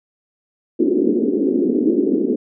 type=band-pass noise; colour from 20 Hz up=white; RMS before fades=-17 dBFS; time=0.79-2.36 s; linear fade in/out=10 ms; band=230 to 400 Hz; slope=48 dB/octave; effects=none